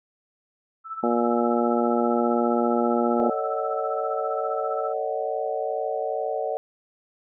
sine tone with tremolo, 1318.5 Hz, E6, in tune, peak -28 dBFS, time 0.84-4.94 s, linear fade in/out 50 ms, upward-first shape sine, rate 15 Hz, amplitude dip 70%
harmonic tone, 118.7 Hz, A#2, 32 cents sharp, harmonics 2 / 3 / 4 / 5 / 6 / 7, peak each -24 / -26 / -27 / -28 / -29 / -29 dBFS, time 1.03-3.3 s, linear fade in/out 5 ms
sine chord, D# half-diminished seventh, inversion second, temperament just, 448 / 560 / 622.3 / 746.7 Hz, A4 / C#5 / D#5 / F#5, +31 / +18 / 0 / +16 cents, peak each -30 dBFS, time 3.2-6.57 s, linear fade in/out 0 ms
effects none

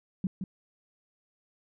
sine tone with echo, 188.1 Hz, F#3, 29 cents sharp, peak -25 dBFS, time 0.24-0.27 s, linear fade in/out 2 ms, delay 170 ms, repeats 1, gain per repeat -6 dB, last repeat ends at 0.44 s, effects none

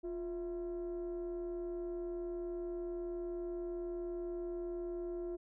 sine tone with frequency modulation, 350.4 Hz, F4, 6 cents sharp, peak -36 dBFS, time 0.03-5.37 s, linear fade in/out 20 ms, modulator 311 Hz, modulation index 0.43, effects tanh soft clip ceiling -35 dBFS

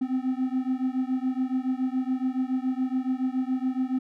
triangle beating tone pair, 255.1 / 262.2 Hz, C4 / C4, -44 / +4 cents, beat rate 7.1 Hz, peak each -25 / -26 dBFS, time 0.01-3.99 s, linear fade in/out 10 ms, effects none

